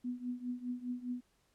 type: tone with tremolo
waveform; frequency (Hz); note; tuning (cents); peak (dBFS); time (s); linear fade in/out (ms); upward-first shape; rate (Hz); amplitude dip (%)
sine; 246.9; B3; 0; -33; 0.04-1.21; 10; triangle; 4.9; 90
effects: pink hiss -74 dBFS RMS until 1.54 s + low-pass 12000 Hz 12 dB/octave